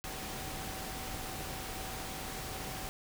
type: tone in noise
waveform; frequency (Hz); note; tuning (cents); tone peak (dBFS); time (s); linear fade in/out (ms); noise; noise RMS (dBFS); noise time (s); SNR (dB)
sine; 762; G5; -49; -48; 0.04-2.89; 0; pink; -41; 0.04-2.89; -10
effects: none